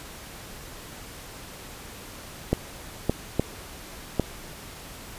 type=clicks; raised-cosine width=2 ms; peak=-7 dBFS; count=4; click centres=2.53 / 3.096 / 3.396 / 4.197 s; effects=pink hiss -42 dBFS RMS until 5.18 s + resampled to 32000 Hz